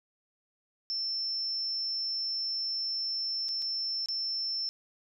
sine tone with dropouts, 5350 Hz, E8, 25 cents sharp, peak -30 dBFS, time 0.9-4.69 s, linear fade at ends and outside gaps 0 ms, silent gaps 3.484-3.489 / 3.62-3.623 / 4.059-4.086 s, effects none

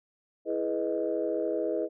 sine chord, E major seventh, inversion none, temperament equal with one note detuned, 329.6 / 420.1 / 493.9 / 622.3 Hz, E4 / G#4 / B4 / D#5, 0 / +20 / 0 / 0 cents, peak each -32 dBFS, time 0.45-1.89 s, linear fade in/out 50 ms, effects tanh soft clip ceiling -17 dBFS

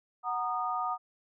sine chord, D# minor, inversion first, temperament equal with one note detuned, 740 / 932.3 / 1230.2 Hz, F#5 / A#5 / D#6, 0 / 0 / -20 cents, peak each -34 / -36 / -32 dBFS, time 0.23-0.98 s, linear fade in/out 50 ms, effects none

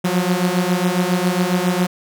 sawtooth beating tone pair, 176.4 / 183.7 Hz, F3 / F#3, +18 / -12 cents, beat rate 7.3 Hz, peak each -15 dBFS, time 0.04-1.87 s, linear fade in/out 10 ms, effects none

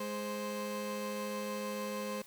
30% pulse tone pair together, 208 / 523.3 Hz, G#3 / C5, +3 / 0 cents, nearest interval octave + major third, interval 1597 cents, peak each -37 / -36 dBFS, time 0-2.22 s, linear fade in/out 5 ms, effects white hiss -57 dBFS RMS until 2.26 s

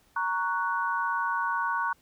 sine chord, F# major, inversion first, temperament equal with one note detuned, 932.3 / 1113.9 / 1480 Hz, A#5 / C#6 / F#6, 0 / +8 / 0 cents, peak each -30 / -30 / -30 dBFS, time 0.16-1.93 s, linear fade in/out 5 ms, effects pink hiss -64 dBFS RMS until 2.01 s

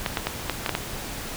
clicks, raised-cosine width 0.3 ms, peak -7 dBFS, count 7, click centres 0.062 / 0.172 / 0.27 / 0.497 / 0.662 / 0.693 / 0.751 s, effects pink hiss -34 dBFS RMS until 1.36 s

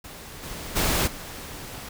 pink noise with level steps, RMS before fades -41 / -36 / -23 / -38 dBFS, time 0.04-1.89 s, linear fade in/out 5 ms, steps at 0.42 / 0.75 / 1.06 s, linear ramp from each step 20 ms, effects none

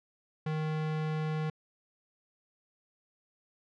square tone, 155.56 Hz, D#3, in tune, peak -31 dBFS, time 0.46-1.5 s, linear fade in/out 5 ms, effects low-pass 3000 Hz 12 dB/octave

